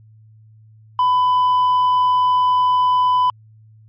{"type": "tone with tanh clipping", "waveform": "sine", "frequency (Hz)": 1000, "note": "B5", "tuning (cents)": 21, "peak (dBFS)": -13, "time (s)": [0.99, 3.3], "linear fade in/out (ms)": 2, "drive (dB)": 3, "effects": ["added 109 Hz sine -44 dBFS peak until 3.88 s", "MP3 32 kbps"]}